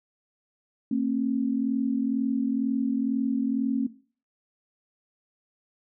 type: tone pair together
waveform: sine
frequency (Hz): 227.9 / 270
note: A#3 / C#4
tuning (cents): -39 / -45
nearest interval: minor third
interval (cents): 294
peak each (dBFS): -25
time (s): 0.91-3.87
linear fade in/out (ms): 5
effects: noise-tail reverb RT60 0.4 s tail -17 dB re dry